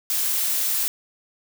blue noise, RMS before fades -23 dBFS, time 0.1-0.88 s, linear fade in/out 0 ms, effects none

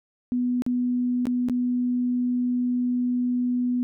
sine tone with dropouts, 246.9 Hz, B3, in tune, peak -21 dBFS, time 0.32-3.83 s, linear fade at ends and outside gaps 0 ms, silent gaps 0.621-0.664 / 1.255-1.269 / 1.486-1.497 s, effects none

